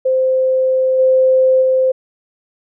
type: tone with level steps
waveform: sine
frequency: 520 Hz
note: C5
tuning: 11 cents flat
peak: -11 / -8 / -10 dBFS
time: 0.05-1.92 s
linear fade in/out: 10 ms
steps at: 0.98 / 1.61 s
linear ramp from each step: 20 ms
effects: none